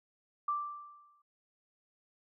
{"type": "tone with exponential decay", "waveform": "sine", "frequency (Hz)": 1174.7, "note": "D6", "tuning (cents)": 0, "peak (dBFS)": -28, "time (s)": [0.48, 1.22], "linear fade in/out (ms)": 5, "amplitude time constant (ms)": 160, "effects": []}